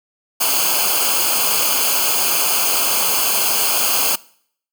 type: noise with comb filter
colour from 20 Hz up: white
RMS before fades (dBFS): -17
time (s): 0.4-4.16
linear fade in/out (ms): 10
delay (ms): 0.53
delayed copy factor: -0.85
effects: noise-tail reverb RT60 0.6 s tail -22 dB re dry